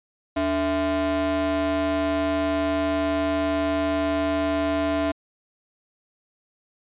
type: ring-modulated tone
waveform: square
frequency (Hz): 185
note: F#3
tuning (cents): 0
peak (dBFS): -19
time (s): 0.36-5.12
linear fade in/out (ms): 10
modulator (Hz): 476
effects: resampled to 8000 Hz